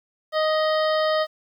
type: harmonic tone with a mistuned harmonic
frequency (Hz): 622.3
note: D#5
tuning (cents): 0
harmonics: 1 / 2 / 3 / 5 / 6 / 7 / 8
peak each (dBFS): -20 / -26 / -30 / -34 / -36 / -37 / -38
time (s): 0.32-1.27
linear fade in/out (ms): 50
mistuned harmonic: 3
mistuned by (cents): +16
effects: 9-bit